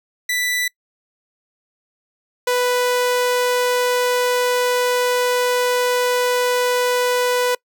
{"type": "tone pair in turn", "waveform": "sawtooth", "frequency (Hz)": [1978, 494.5], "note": ["B6", "B4"], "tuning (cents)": [2, 2], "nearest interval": "2 octaves", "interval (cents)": 2400, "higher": "first", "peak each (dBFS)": [-15, -12], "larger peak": "second", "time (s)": [[0.29, 0.68], [2.47, 7.55]], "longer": "second", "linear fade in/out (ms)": 5, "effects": ["noise-tail reverb RT60 0.1 s tail -25 dB re dry"]}